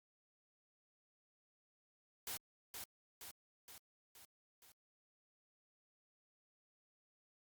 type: noise with echo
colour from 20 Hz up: white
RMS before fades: -44 dBFS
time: 2.27-2.37 s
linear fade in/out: 2 ms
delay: 470 ms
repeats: 5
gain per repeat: -4 dB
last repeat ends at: 4.72 s
effects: Opus 48 kbps